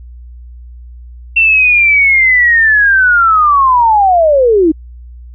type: linear sweep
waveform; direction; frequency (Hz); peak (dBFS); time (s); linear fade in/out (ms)
sine; down; 2707 to 300; -5; 1.36-4.72; 10
effects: added 60 Hz sine -29 dBFS peak until 5.34 s